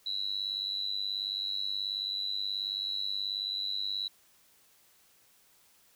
sine tone with amplitude modulation, 3951 Hz, B7, in tune, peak -27 dBFS, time 0.06-4.08 s, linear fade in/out 5 ms, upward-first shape sine, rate 98.6 Hz, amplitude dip 100%, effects white hiss -64 dBFS RMS until 5.95 s

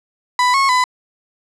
35% pulse tone with pitch steps, 993 / 1093 / 1003 Hz, B5 / C#6 / B5, +9 / -25 / +26 cents, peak -10 dBFS, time 0.39-0.84 s, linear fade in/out 2 ms, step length 150 ms, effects low-pass 7000 Hz 12 dB/octave

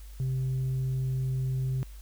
sine tone with tanh clipping, 130.81 Hz, C3, in tune, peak -27 dBFS, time 0.2-1.83 s, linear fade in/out 0 ms, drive 1 dB, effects added 50 Hz sine -42 dBFS peak until 2.01 s + white hiss -57 dBFS RMS until 2.01 s

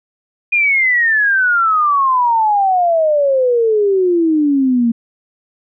sine exponential sweep, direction down, 2459 to 227.9 Hz, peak -10 dBFS, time 0.52-4.92 s, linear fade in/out 10 ms, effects none

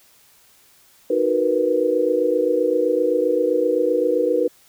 sine chord, B major seventh, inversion first, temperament equal, 311.1 / 370 / 466.2 / 493.9 Hz, D#4 / F#4 / A#4 / B4, 0 / 0 / 0 / 0 cents, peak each -24 / -24 / -22 / -19 dBFS, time 1.1-4.48 s, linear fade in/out 5 ms, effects white hiss -54 dBFS RMS until 4.68 s

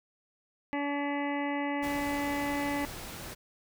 harmonic tone, 285.9 Hz, D4, 46 cents flat, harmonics 1 / 2 / 3 / 4 / 6 / 7 / 8 / 9 / 10, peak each -32 / -38 / -36 / -44 / -46 / -38 / -47 / -50 / -51 dBFS, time 0.73-2.85 s, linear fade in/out 0 ms
pink noise, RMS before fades -42 dBFS, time 1.82-3.35 s, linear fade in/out 20 ms
effects none

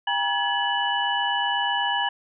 sine tone cluster, 803 / 951 / 1698 / 2962 Hz, G5 / A#5 / G#6 / F#7, +41 / +34 / +38 / +1 cents, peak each -27 dBFS, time 0.07-2.09 s, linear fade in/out 5 ms, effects none

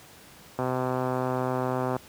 click train, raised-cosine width 1 ms, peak -14 dBFS, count 177, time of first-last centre 0.59-1.965 s, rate 128 Hz, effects pink hiss -50 dBFS RMS until 2.08 s + high-pass 80 Hz 12 dB/octave

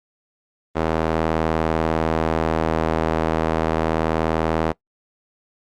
sawtooth tone with band-pass filter, 80.3 Hz, E2, 45 cents flat, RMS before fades -21 dBFS, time 0.75-4.73 s, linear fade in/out 20 ms, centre 660 Hz, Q 0.79, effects noise-tail reverb RT60 0.1 s tail -22 dB re dry + Opus 32 kbps

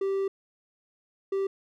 triangle tone bursts at uneven times, 390 Hz, G4, 9 cents flat, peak -23 dBFS, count 2, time 0.01-0.28 / 1.32-1.47 s, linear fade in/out 5 ms, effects none

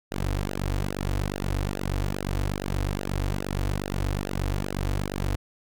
sawtooth tone with flanger, 48.42 Hz, G1, 21 cents flat, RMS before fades -28 dBFS, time 0.11-5.36 s, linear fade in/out 10 ms, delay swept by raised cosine 0.87 to 5.27 ms, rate 2.4 Hz, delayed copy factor -0.95, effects none

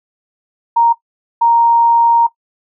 sine tone pair in turn, 932.3 / 932.3 Hz, A#5 / A#5, 0 / 0 cents, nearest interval unison, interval 0 cents, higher neither, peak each -7 dBFS, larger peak neither, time 0.76-0.93 / 1.41-2.27 s, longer second, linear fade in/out 10 ms, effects noise-tail reverb RT60 0.1 s tail -17 dB re dry

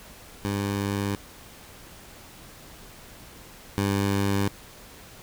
15% pulse tone pair in turn, 100.4 / 99.48 Hz, G2 / G2, +42 / +26 cents, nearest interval unison, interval 16 cents, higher first, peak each -19 / -16 dBFS, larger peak second, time 0.45-1.15 / 3.78-4.48 s, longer neither, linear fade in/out 0 ms, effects pink hiss -47 dBFS RMS until 5.22 s

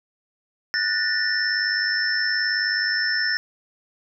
sine tone cluster, 1474 / 1775 / 1874 / 5310 Hz, F#6 / A6 / A#6 / E8, -7 / +15 / +9 / +12 cents, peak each -28 / -23 / -30 / -25 dBFS, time 0.74-3.37 s, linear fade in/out 0 ms, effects none

